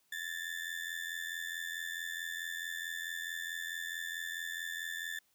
35% pulse ring-modulated tone, 1761 Hz, A6, 1 cent sharp, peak -33 dBFS, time 0.12-5.19 s, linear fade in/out 5 ms, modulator 42.3 Hz, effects white hiss -73 dBFS RMS until 5.34 s

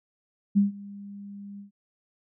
sine tone with ADSR envelope, 201.1 Hz, G3, 44 cents sharp, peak -15 dBFS, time 0.55-1.71 s, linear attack 24 ms, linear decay 140 ms, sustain -23 dB, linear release 120 ms, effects none

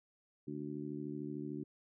harmonic tone, 73.42 Hz, D2, in tune, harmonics 2 / 3 / 4 / 5, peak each -46 / -46 / -43 / -46 dBFS, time 0.47-1.64 s, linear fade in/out 10 ms, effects none

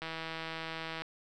click train, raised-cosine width 0.3 ms, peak -23 dBFS, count 163, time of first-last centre 0.02-1.02 s, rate 162 Hz, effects none

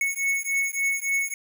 square beating tone pair, 2205 / 2208.5 Hz, C#7 / C#7, -10 / -7 cents, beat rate 3.5 Hz, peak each -27 dBFS, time 0.01-1.34 s, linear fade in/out 2 ms, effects 8-bit

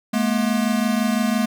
square tone pair together, 213.2 / 239.1 Hz, G#3 / A#3, +46 / +44 cents, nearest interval major second, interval 198 cents, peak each -21 / -22 dBFS, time 0.13-1.46 s, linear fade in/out 10 ms, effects none

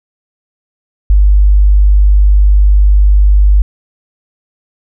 sine tone, 50 Hz, G1, 35 cents sharp, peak -3 dBFS, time 1.1-3.62 s, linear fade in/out 0 ms, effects none

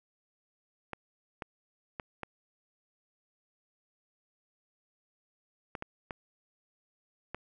clicks, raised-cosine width 0.5 ms, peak -22 dBFS, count 8, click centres 0.933 / 1.422 / 1.998 / 2.233 / 5.752 / 5.824 / 6.108 / 7.346 s, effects none

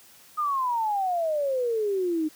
sine exponential sweep, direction down, 1244.5 to 302.5 Hz, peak -23 dBFS, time 0.37-2.29 s, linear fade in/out 20 ms, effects white hiss -53 dBFS RMS until 2.35 s + high-pass 60 Hz 12 dB/octave

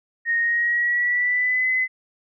sine tone with pitch glide, 1860 to 2028 Hz, A#6 to B6, -4 to +45 cents, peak -18 dBFS, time 0.25-1.88 s, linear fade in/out 50 ms, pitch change +149 cents, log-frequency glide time 0.4-1.7 s, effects none

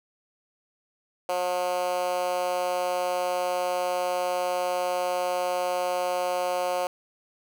10% pulse tone with high-pass filter, 180 Hz, F#3, 47 cents flat, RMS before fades -27 dBFS, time 1.29-6.87 s, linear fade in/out 2 ms, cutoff 580 Hz, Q 3, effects none

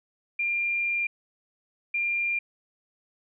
sine tone pair in turn, 2393 / 2393 Hz, D7 / D7, +32 / +32 cents, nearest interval unison, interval 0 cents, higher neither, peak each -24 dBFS, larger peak neither, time 0.39-1.07 / 1.94-2.39 s, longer first, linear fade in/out 5 ms, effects none

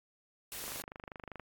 white noise, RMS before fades -42 dBFS, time 0.52-0.82 s, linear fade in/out 0 ms
click train, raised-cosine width 0.5 ms, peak -29 dBFS, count 20, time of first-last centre 0.64-1.397 s, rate 25.1 Hz
effects AAC 64 kbps

